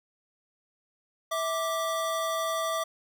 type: tone pair together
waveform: square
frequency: 651.3 / 1174.7 Hz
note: E5 / D6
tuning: -21 / 0 cents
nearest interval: minor seventh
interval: 1021 cents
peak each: -31 / -31 dBFS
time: 1.31-2.84 s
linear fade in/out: 10 ms
effects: none